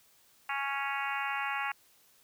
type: harmonic tone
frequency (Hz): 277.2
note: C#4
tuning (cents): 0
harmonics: 3 / 4 / 5 / 6 / 7 / 8 / 9 / 10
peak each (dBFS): -37 / -38 / -39 / -40 / -40 / -41 / -42 / -42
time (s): 0.49-1.72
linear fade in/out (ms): 5
effects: white hiss -64 dBFS RMS until 2.23 s